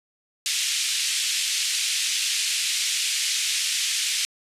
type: band-pass noise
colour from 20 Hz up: pink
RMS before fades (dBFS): -25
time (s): 0.46-4.25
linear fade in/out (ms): 0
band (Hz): 2500 to 9300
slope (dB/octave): 24
effects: resampled to 32000 Hz